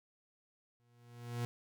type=tone with exponential growth; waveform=40% pulse; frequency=119.7 Hz; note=A#2; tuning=46 cents sharp; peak=-33 dBFS; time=0.8-1.45 s; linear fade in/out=0 ms; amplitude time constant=140 ms; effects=none